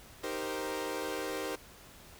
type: chord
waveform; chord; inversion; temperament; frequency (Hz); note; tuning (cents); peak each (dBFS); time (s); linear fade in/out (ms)
sawtooth; C minor seventh; first; equal with one note detuned; 311.1 / 389.3 / 466.2 / 523.3; Eb4 / G4 / Bb4 / C5; 0 / -12 / 0 / 0; -37 / -36 / -36 / -36; 0.23-1.56; 10
effects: pink hiss -54 dBFS RMS until 2.19 s